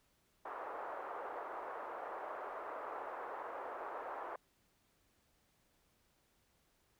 white band-pass noise, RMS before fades -45 dBFS, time 0.45-4.36 s, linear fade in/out 5 ms, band 430 to 1200 Hz, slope 24 dB/octave, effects pink hiss -75 dBFS RMS until 6.99 s

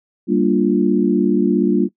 sine chord, G minor seventh, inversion none, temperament equal, 196 / 233.1 / 293.7 / 349.2 Hz, G3 / Bb3 / D4 / F4, 0 / 0 / 0 / 0 cents, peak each -18 dBFS, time 0.27-1.89 s, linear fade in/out 50 ms, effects noise-tail reverb RT60 0.1 s tail -21 dB re dry

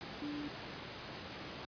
sine tone in noise, 293.7 Hz, D4, in tune, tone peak -39 dBFS, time 0.22-0.48 s, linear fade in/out 0 ms, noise pink, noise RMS -45 dBFS, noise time 0.01-1.65 s, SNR +3 dB, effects high-pass 100 Hz 12 dB/octave + resampled to 11025 Hz

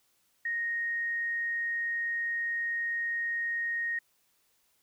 sine tone, 1864.7 Hz, A#6, in tune, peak -29 dBFS, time 0.45-3.99 s, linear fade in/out 5 ms, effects white hiss -71 dBFS RMS until 4.82 s

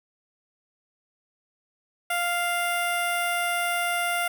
10% pulse tone with notch filter, 698 Hz, F5, 1 cent flat, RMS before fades -26 dBFS, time 2.1-4.28 s, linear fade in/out 5 ms, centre 4300 Hz, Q 0.92, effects none

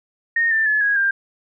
sine tone with pitch steps, 1847 / 1780 / 1715.4 / 1653.1 / 1593.1 Hz, A#6 / A6 / A6 / G#6 / G6, -16 / +20 / -44 / -8 / +28 cents, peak -15 dBFS, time 0.36-1.11 s, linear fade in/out 5 ms, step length 150 ms, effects none

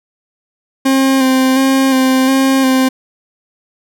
40% pulse tone with vibrato, 264.4 Hz, C4, 18 cents sharp, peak -8 dBFS, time 0.85-2.89 s, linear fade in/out 10 ms, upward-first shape square, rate 1.4 Hz, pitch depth 21 cents each way, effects none

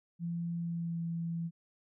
sine tone with pitch glide, 170 to 167.47 Hz, F3 to E3, -46 to +28 cents, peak -33 dBFS, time 0.19-1.51 s, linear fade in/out 50 ms, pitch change -26 cents, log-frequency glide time 0.57-1.01 s, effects none

